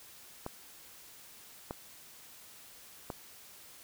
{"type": "clicks", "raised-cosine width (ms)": 1, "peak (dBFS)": -23, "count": 3, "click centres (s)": [0.464, 1.709, 3.102], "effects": ["white hiss -54 dBFS RMS until 3.83 s"]}